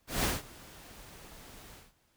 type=noise with ADSR envelope; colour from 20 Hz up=pink; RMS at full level=-28 dBFS; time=0.07-1.93 s; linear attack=170 ms; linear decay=180 ms; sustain=-23 dB; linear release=190 ms; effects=pink hiss -71 dBFS RMS until 2.16 s